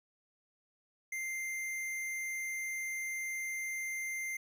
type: tone with hard clipping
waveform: sine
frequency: 2093 Hz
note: C7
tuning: in tune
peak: -37 dBFS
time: 1.12-4.37 s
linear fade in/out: 5 ms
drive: 16 dB
effects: none